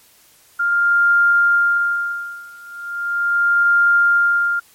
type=tone with tremolo; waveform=sine; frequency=1400 Hz; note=F6; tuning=4 cents sharp; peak=-10 dBFS; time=0.59-4.6 s; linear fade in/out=10 ms; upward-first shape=sine; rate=0.38 Hz; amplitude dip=95%; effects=white hiss -51 dBFS RMS until 4.74 s + MP3 64 kbps